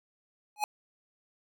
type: tone with exponential growth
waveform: square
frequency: 840 Hz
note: G#5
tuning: 19 cents sharp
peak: -23 dBFS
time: 0.56-0.64 s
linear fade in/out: 1 ms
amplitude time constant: 17 ms
effects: none